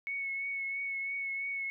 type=tone with vibrato; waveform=sine; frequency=2207 Hz; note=C#7; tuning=8 cents flat; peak=-33 dBFS; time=0.07-1.7 s; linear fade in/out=0 ms; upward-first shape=triangle; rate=3 Hz; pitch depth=24 cents each way; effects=none